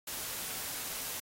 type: noise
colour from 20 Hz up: white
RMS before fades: -39 dBFS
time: 0.07-1.2 s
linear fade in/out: 5 ms
effects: AAC 48 kbps